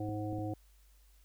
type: harmonic tone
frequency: 105.5 Hz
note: G#2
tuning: 28 cents sharp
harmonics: 1 / 3 / 5 / 7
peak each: -38 / -38 / -44 / -44 dBFS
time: 0-0.54 s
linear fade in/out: 5 ms
type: clicks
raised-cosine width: 3 ms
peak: -32 dBFS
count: 3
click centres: 0.09 / 0.329 / 0.388 s
effects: added 50 Hz sine -60 dBFS peak until 1.24 s + white hiss -70 dBFS RMS until 1.24 s